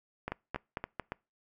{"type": "two click trains", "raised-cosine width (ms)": 0.5, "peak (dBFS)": [-19, -20], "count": [4, 4], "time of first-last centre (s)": [[0.32, 0.997], [0.28, 1.12]], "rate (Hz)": [4.43, 3.57], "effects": ["noise-tail reverb RT60 0.3 s tail -26 dB re dry"]}